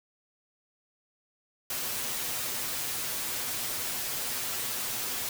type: noise with comb filter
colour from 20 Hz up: white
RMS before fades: -33 dBFS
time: 1.7-5.29 s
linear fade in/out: 2 ms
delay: 8.1 ms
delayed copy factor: +0.55
effects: none